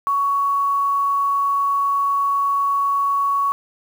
sine tone with quantisation, 1118 Hz, C#6, 14 cents sharp, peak -16 dBFS, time 0.07-3.52 s, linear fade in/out 0 ms, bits 7, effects none

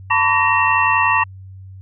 sine tone cluster, 899 / 990 / 1135 / 1864 / 2704 Hz, A5 / B5 / C#6 / A#6 / E7, +37 / +4 / +41 / -1 / +43 cents, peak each -19 dBFS, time 0.1-1.24 s, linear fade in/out 10 ms, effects added 95 Hz sine -34 dBFS peak until 1.81 s

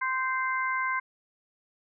harmonic tone, 520 Hz, C5, 11 cents flat, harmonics 2 / 3 / 4, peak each -29 / -31 / -32 dBFS, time 0.01-1 s, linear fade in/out 10 ms, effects none

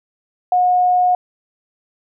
sine tone, 724 Hz, F#5, 38 cents flat, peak -11 dBFS, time 0.52-1.15 s, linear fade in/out 2 ms, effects none

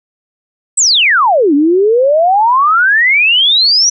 sine exponential two-way sweep, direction down then up, 8372 to 277.2 to 5950 Hz, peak -6 dBFS, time 0.77-3.9 s, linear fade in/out 10 ms, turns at 1.54 s, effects none

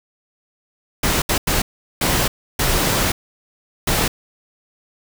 pink noise bursts at uneven times, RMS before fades -18 dBFS, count 6, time 1.03-1.22 / 1.29-1.38 / 1.47-1.62 / 2.01-2.28 / 2.59-3.12 / 3.87-4.08 s, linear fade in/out 5 ms, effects none

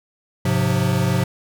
square chord, F minor, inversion first, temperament equal with one note detuned, 103.83 / 130.81 / 178.28 Hz, Ab2 / C3 / F3, 0 / 0 / +36 cents, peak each -23 / -21 / -22 dBFS, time 0.45-1.24 s, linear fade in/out 5 ms, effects none

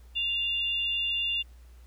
sine tone pair together, 2794 / 3514 Hz, F7 / A7, 0 / -3 cents, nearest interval major third, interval 397 cents, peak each -27 / -33 dBFS, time 0.15-1.43 s, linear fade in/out 20 ms, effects added 60 Hz sine -48 dBFS peak until 1.86 s + pink hiss -64 dBFS RMS until 1.86 s

